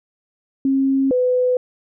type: tone pair in turn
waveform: sine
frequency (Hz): 270 / 501.4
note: C#4 / B4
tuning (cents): -45 / +26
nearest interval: major seventh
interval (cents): 1071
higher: second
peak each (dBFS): -14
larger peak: neither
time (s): 0.65-1.11 / 1.11-1.57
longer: neither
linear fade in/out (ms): 2
effects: none